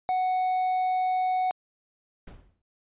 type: tone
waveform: triangle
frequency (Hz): 741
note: F#5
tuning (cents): +2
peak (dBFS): -21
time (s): 0.09-1.51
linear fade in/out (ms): 0
type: noise with exponential decay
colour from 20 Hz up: brown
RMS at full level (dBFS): -38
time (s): 2.27-2.62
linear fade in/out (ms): 5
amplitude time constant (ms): 74
effects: resampled to 8000 Hz